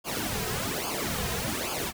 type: noise with flanger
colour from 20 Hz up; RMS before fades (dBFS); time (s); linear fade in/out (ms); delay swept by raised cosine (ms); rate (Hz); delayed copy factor
pink; -31; 0.04-1.93; 50; 0.52 to 3.52; 1.2; -0.8
effects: none